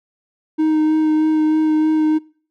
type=tone with vibrato; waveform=triangle; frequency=311.1 Hz; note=D#4; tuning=in tune; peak=-11 dBFS; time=0.58-2.19 s; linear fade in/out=20 ms; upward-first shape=sine; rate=3.2 Hz; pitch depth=13 cents each way; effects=noise-tail reverb RT60 0.5 s tail -25 dB re dry